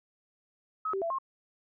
sine tone with pitch steps, 1278 / 388.1 / 670 / 1070 Hz, D#6 / G4 / E5 / C6, +46 / -17 / +28 / +38 cents, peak -29 dBFS, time 0.85-1.186 s, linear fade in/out 5 ms, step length 84 ms, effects none

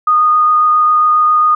sine tone with vibrato, 1232 Hz, D#6, 17 cents flat, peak -7 dBFS, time 0.07-1.55 s, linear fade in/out 5 ms, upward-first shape sine, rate 7.4 Hz, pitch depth 8 cents each way, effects none

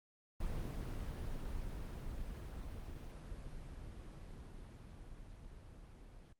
brown noise with level ramp, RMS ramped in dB -40 to -55 dBFS, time 0.4-6.33 s, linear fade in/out 5 ms, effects Opus 24 kbps

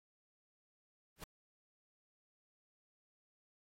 pink noise with exponential growth, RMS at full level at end -42 dBFS, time 1.16-1.24 s, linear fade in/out 5 ms, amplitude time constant 17 ms, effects AAC 48 kbps

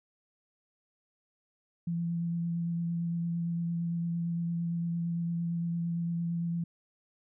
sine tone with vibrato, 169.5 Hz, E3, 49 cents sharp, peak -29 dBFS, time 1.87-6.64 s, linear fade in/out 5 ms, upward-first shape sine, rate 8.8 Hz, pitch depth 13 cents each way, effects none

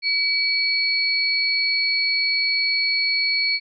sine tone pair together, 2284 / 4379 Hz, D7 / C#8, -49 / -22 cents, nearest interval major seventh, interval 1127 cents, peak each -21 dBFS, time 0.02-3.6 s, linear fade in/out 50 ms, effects none

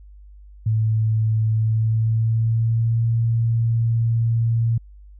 sine tone with pitch glide, 110 to 114.94 Hz, A2 to A#2, 0 to -24 cents, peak -16 dBFS, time 0.66-4.78 s, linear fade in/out 5 ms, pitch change +76 cents, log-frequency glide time 1.5-3.03 s, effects added 50 Hz sine -41 dBFS peak until 5.19 s

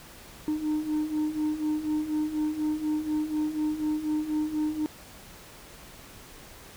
sine beating tone pair, 302.9 / 307 Hz, D#4 / D#4, -46 / -23 cents, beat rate 4.1 Hz, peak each -29 / -25 dBFS, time 0.48-4.86 s, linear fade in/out 0 ms, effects tanh soft clip ceiling -23 dBFS + pink hiss -48 dBFS RMS until 6.76 s

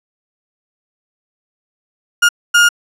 35% pulse tone bursts at uneven times, 1421 Hz, F6, 30 cents sharp, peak -5 dBFS, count 2, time 2.22-2.29 / 2.54-2.69 s, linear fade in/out 10 ms, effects low-pass 10000 Hz 12 dB/octave

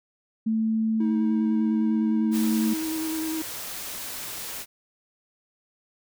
sine tone, 221.5 Hz, A3, 12 cents sharp, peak -21 dBFS, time 0.46-2.74 s, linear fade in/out 10 ms
triangle tone with vibrato, 318.1 Hz, D#4, 38 cents sharp, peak -25 dBFS, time 1-3.42 s, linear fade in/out 5 ms, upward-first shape square, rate 9.9 Hz, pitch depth 16 cents each way
white noise, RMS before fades -35 dBFS, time 2.31-4.66 s, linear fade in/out 50 ms
effects none

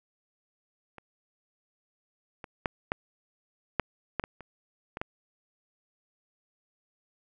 clicks, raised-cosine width 0.5 ms, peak -30 / -25 / -12 / -12 / -9 / -13 / -19 / -29 / -21 / -16 dBFS, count 10, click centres 0.983 / 2.442 / 2.658 / 2.919 / 3.797 / 4.197 / 4.239 / 4.407 / 4.971 / 5.015 s, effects none

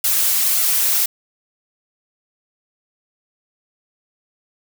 blue noise with flanger, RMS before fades -17 dBFS, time 0.04-1.06 s, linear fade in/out 5 ms, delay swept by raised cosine 1.4 to 5.3 ms, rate 1.8 Hz, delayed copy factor +0.9, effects none

